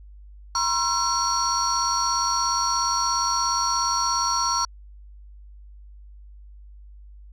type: tone cluster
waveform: sine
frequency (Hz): 960 / 1057 / 1350 / 4423 / 5710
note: B5 / C6 / E6 / C#8 / F8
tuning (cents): -49 / +17 / +41 / -5 / +37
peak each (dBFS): -26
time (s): 0.55-4.65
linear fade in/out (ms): 2
effects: tanh soft clip ceiling -14 dBFS + added 50 Hz sine -42 dBFS peak until 7.32 s